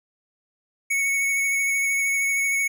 square tone with vibrato, 2217 Hz, C#7, in tune, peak -21 dBFS, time 0.9-2.68 s, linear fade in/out 10 ms, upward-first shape triangle, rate 13 Hz, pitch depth 18 cents each way, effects none

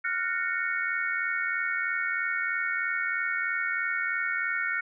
sine chord, Gb major seventh, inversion third, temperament equal with one note detuned, 1396.9 / 1480 / 1832.6 / 2217 Hz, F6 / Gb6 / Bb6 / Db7, 0 / 0 / -30 / 0 cents, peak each -32 dBFS, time 0.04-4.81 s, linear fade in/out 10 ms, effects none

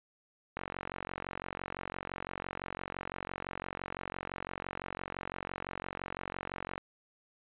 click train, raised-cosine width 0.5 ms, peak -22 dBFS, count 286, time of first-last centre 0.57-6.779 s, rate 45.9 Hz, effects resampled to 8000 Hz

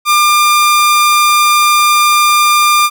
sawtooth tone, 1198 Hz, D6, 34 cents sharp, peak -3 dBFS, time 0.05-2.9 s, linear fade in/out 50 ms, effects none

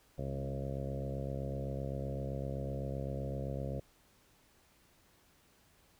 harmonic tone with a mistuned harmonic, 67.8 Hz, C#2, 38 cents flat, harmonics 1 / 2 / 3 / 4 / 5 / 6 / 7 / 8 / 9 / 10, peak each -42 / -39 / -46 / -48 / -51 / -50 / -48 / -44 / -51 / -52 dBFS, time 0.18-3.8 s, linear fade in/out 5 ms, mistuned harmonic 3, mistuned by +15 cents, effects pink hiss -67 dBFS RMS until 5.99 s

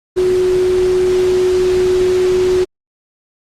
sine tone in noise, 367.4 Hz, F#4, 12 cents flat, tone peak -10 dBFS, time 0.16-2.65 s, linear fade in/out 20 ms, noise pink, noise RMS -26 dBFS, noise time 0.16-2.65 s, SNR +13 dB, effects low-pass 7000 Hz 12 dB/octave + Opus 24 kbps

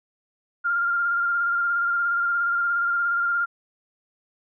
sine tone with vibrato, 1396.9 Hz, F6, in tune, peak -20 dBFS, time 0.64-3.46 s, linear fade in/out 20 ms, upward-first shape square, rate 17 Hz, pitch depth 18 cents each way, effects none

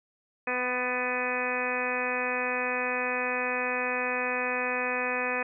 harmonic tone with a mistuned harmonic, 250 Hz, B3, 21 cents sharp, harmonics 1 / 2 / 3 / 4 / 5 / 6 / 7 / 8 / 9 / 10, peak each -39 / -33 / -37 / -37 / -38 / -39 / -34 / -38 / -39 / -33 dBFS, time 0.47-5.43 s, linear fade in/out 5 ms, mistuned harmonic 5, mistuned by -21 cents, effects none

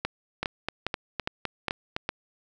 two click trains, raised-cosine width 0.3 ms, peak -12 / -11 dBFS, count 7 / 6, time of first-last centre 0.43-1.965 / 0.05-2.091 s, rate 3.91 / 2.45 Hz, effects none

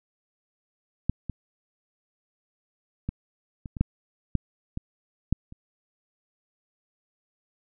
clicks, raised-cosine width 5 ms, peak -10 / -19 / -16 / -24 / -22 / -8 / -10 / -18 / -9 / -30 dBFS, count 10, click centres 1.096 / 1.297 / 3.09 / 3.658 / 3.768 / 3.81 / 4.353 / 4.774 / 5.326 / 5.524 s, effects none

